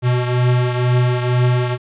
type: beating tone pair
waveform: square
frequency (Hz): 123.47 / 125.57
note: B2 / B2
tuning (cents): 0 / +29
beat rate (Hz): 2.1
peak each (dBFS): -15 / -22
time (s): 0.02-1.78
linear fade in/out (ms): 50
effects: resampled to 8000 Hz + 9-bit